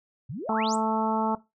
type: exponential sweep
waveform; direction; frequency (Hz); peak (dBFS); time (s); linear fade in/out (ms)
sine; up; 110 to 8780; -32; 0.29-0.76; 10
type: harmonic tone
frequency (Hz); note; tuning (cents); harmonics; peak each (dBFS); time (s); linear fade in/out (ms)
220; A3; 0; 1 / 2 / 3 / 4 / 5 / 6; -28 / -32 / -31 / -27 / -35 / -35; 0.49-1.35; 2
effects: noise-tail reverb RT60 0.2 s tail -17 dB re dry